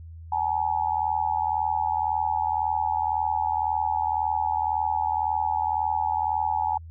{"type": "tone with amplitude modulation", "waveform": "sine", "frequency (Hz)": 854, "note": "G#5", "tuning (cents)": 48, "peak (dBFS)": -18, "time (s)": [0.32, 6.78], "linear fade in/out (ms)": 5, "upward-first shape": "sine", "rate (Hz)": 81.9, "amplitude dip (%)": 100, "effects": ["added 82 Hz sine -39 dBFS peak until 6.9 s"]}